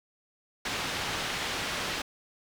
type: low-pass noise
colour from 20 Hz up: white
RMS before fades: -33 dBFS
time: 0.65-2.02 s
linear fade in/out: 5 ms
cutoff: 3600 Hz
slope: 12 dB/octave
effects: none